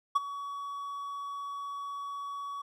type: tone with ADSR envelope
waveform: triangle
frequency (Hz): 1129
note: C#6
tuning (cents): +31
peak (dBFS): -18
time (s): 0.15-2.62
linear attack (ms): 12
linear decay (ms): 23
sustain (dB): -16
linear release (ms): 9
effects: none